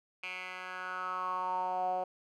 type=tone with band-pass filter sweep; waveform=10% pulse; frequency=183.8 Hz; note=F#3; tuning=11 cents flat; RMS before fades=-36 dBFS; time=0.23-2.04 s; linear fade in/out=5 ms; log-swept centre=2400 to 650 Hz; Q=6; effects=none